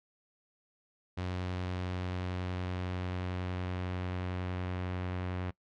sawtooth tone with low-pass filter sweep, 91 Hz, F#2, 28 cents flat, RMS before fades -36 dBFS, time 1.17-5.51 s, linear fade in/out 10 ms, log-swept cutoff 4000 to 2500 Hz, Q 1, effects noise-tail reverb RT60 0.1 s tail -22 dB re dry

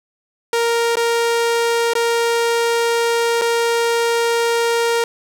sawtooth tone with dropouts, 466.2 Hz, A#4, in tune, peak -11 dBFS, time 0.53-5.04 s, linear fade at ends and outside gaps 2 ms, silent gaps 0.956-0.969 / 1.935-1.952 / 3.414-3.418 s, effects low-pass 11000 Hz 12 dB/octave + 7-bit

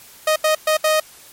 sawtooth tone bursts at uneven times, 622.3 Hz, D#5, in tune, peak -10 dBFS, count 4, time 0.27-0.36 / 0.44-0.55 / 0.67-0.77 / 0.84-1 s, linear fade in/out 5 ms, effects white hiss -44 dBFS RMS until 1.32 s + MP3 64 kbps

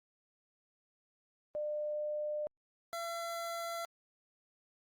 sine / 25% pulse tone pair in turn, 600 / 676.8 Hz, D5 / E5, +37 / +45 cents, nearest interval major second, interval 208 cents, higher second, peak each -34 / -34 dBFS, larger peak neither, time 1.55-2.47 / 2.93-3.85 s, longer neither, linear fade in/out 0 ms, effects Opus 32 kbps

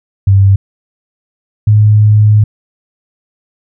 sine tone pair in turn, 98 / 106.06 Hz, G2 / G#2, 0 / +37 cents, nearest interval minor second, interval 137 cents, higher second, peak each -3 dBFS, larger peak neither, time 0.27-0.56 / 1.67-2.44 s, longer second, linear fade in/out 5 ms, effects none

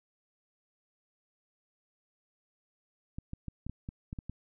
clicks, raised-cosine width 5 ms, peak -26 dBFS, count 9, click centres 3.185 / 3.334 / 3.483 / 3.666 / 3.696 / 3.889 / 4.129 / 4.188 / 4.296 s, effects none

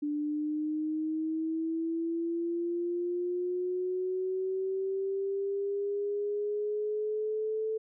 sine linear sweep, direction up, 293.7 to 440 Hz, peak -29 dBFS, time 0.02-7.78 s, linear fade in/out 10 ms, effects none

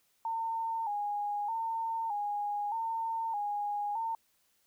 sine tone with vibrato, 864 Hz, A5, 32 cents flat, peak -31 dBFS, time 0.25-4.15 s, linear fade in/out 2 ms, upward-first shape square, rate 0.81 Hz, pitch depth 83 cents each way, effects white hiss -72 dBFS RMS until 4.66 s

